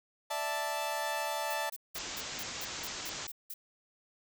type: chord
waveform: sawtooth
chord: D suspended second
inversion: none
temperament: equal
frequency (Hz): 587.3 / 659.3 / 880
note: D5 / E5 / A5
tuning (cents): 0 / 0 / 0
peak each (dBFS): -35 / -35 / -31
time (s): 0.3-1.7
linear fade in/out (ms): 10
type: noise bursts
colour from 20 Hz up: violet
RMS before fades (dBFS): -42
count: 10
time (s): 1.5-3.54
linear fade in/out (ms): 5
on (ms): 42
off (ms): 180
type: low-pass noise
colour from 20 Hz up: white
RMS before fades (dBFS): -41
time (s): 1.95-3.27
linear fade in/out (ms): 5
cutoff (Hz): 7500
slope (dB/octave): 96
effects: none